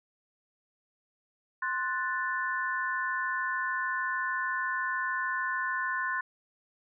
sine chord, F# diminished, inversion second, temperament equal, 1046.5 / 1480 / 1760 Hz, C6 / F#6 / A6, 0 / 0 / 0 cents, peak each -33 dBFS, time 1.62-6.21 s, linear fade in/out 5 ms, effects none

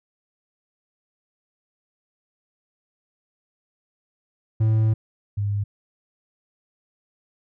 triangle / sine tone pair in turn, 110 / 101.9 Hz, A2 / G#2, 0 / -32 cents, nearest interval minor second, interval 132 cents, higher first, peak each -14 / -21 dBFS, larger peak first, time 4.6-4.94 / 5.37-5.64 s, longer first, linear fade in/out 10 ms, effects none

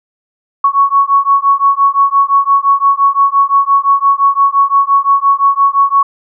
sine beating tone pair, 1108.7 / 1114.5 Hz, C#6 / C#6, 0 / +9 cents, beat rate 5.8 Hz, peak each -10 dBFS, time 0.64-6.03 s, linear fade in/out 5 ms, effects none

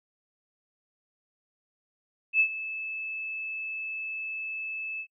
sine tone with ADSR envelope, 2615 Hz, E7, 15 cents flat, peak -17 dBFS, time 2.33-5.07 s, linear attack 69 ms, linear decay 78 ms, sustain -15 dB, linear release 70 ms, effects noise-tail reverb RT60 0.1 s tail -26 dB re dry

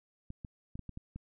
clicks, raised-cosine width 5 ms, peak -30 dBFS, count 7, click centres 0.304 / 0.448 / 0.755 / 0.793 / 0.893 / 0.974 / 1.16 s, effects none

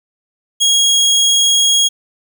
25% pulse tone, 3293 Hz, G#7, 15 cents flat, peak -6 dBFS, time 0.6-1.89 s, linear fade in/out 20 ms, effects none

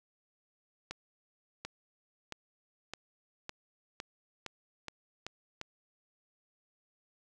accelerating click train, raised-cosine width 0.2 ms, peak -22 dBFS, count 10, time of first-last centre 0.91-5.614 s, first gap 740 ms, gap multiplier 0.91, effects none

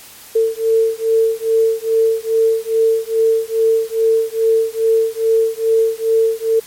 sine beating tone pair, 447.7 / 450.1 Hz, A4 / A4, +30 / +39 cents, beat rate 2.4 Hz, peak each -15 dBFS, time 0.35-6.6 s, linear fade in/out 10 ms, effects white hiss -39 dBFS RMS until 6.66 s + MP3 64 kbps

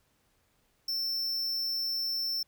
square tone, 5370 Hz, E8, 31 cents sharp, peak -30 dBFS, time 0.88-2.43 s, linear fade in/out 5 ms, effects pink hiss -71 dBFS RMS until 2.47 s

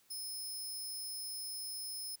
15% pulse tone with amplitude modulation, 5190 Hz, E8, 28 cents flat, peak -33 dBFS, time 0.1-2.16 s, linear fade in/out 10 ms, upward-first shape sine, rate 286 Hz, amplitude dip 40%, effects white hiss -69 dBFS RMS until 2.2 s

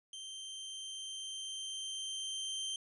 sawtooth tone with level ramp, 3136 Hz, G7, in tune, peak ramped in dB -41 to -33 dBFS, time 0.13-2.76 s, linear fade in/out 2 ms, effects resampled to 24000 Hz

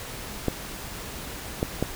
clicks, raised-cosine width 2 ms, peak -9 dBFS, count 3, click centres 0.483 / 1.629 / 1.826 s, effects pink hiss -37 dBFS RMS until 1.95 s

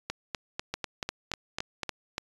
two click trains, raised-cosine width 0.2 ms, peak -14 / -14 dBFS, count 8 / 6, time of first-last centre 0.1-1.833 / 0.74-2.181 s, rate 4.04 / 3.47 Hz, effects resampled to 24000 Hz

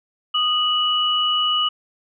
sine tone pair together, 1237 / 2942 Hz, D#6 / F#7, -10 / -11 cents, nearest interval octave + minor third, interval 1499 cents, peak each -22 / -18 dBFS, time 0.34-1.69 s, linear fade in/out 10 ms, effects none

